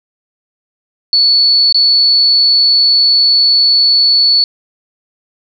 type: tone with dropouts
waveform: sine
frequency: 4435 Hz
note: C#8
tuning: in tune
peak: -6 dBFS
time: 1.13-4.44 s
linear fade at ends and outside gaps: 1 ms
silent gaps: 1.725-1.745 s
effects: none